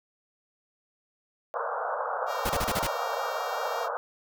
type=band-pass noise; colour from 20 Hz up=pink; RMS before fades=-31 dBFS; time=1.54-3.97 s; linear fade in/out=0 ms; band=470 to 1500 Hz; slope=96 dB/octave
type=tone with vibrato; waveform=5% pulse; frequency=464 Hz; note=A#4; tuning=8 cents flat; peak=-27 dBFS; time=2.26-3.89 s; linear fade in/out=50 ms; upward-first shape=triangle; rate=5.4 Hz; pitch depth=16 cents each way
type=noise bursts; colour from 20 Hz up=pink; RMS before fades=-29 dBFS; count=6; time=2.45-2.87 s; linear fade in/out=5 ms; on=45 ms; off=30 ms
effects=none